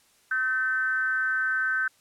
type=tone with frequency modulation; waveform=sine; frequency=1536 Hz; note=G6; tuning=36 cents flat; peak=-23 dBFS; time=0.31-1.88 s; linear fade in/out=5 ms; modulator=245 Hz; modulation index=0.52; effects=white hiss -62 dBFS RMS until 2 s + low-pass 11000 Hz 12 dB/octave